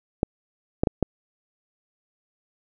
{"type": "clicks", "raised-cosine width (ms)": 2, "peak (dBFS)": -6, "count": 4, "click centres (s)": [0.231, 0.835, 0.872, 1.027], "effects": []}